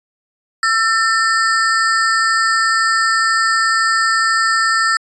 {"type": "ring-modulated tone", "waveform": "square", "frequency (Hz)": 1568, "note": "G6", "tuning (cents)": 0, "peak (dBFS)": -10, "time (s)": [0.63, 4.97], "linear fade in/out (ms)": 2, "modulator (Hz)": 229, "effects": ["resampled to 22050 Hz"]}